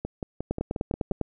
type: two click trains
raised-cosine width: 2 ms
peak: -13 / -17 dBFS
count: 8 / 7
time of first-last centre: 0.51-1.213 / 0.05-1.118 s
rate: 9.96 / 5.62 Hz
effects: none